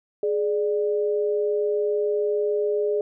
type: tone pair together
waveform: sine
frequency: 418.9 / 592 Hz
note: G#4 / D5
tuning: +15 / +14 cents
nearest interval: tritone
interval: 599 cents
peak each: -21 / -28 dBFS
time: 0.23-3.01 s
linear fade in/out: 2 ms
effects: none